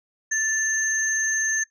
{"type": "tone pair together", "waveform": "sine", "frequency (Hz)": [1760, 6312], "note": ["A6", "G8"], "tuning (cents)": [0, 11], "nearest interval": "octave + minor seventh", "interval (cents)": 2211, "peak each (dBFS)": -23, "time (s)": [0.31, 1.64], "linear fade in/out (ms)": 10, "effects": ["noise-tail reverb RT60 0.1 s tail -17 dB re dry", "tanh soft clip ceiling -14 dBFS"]}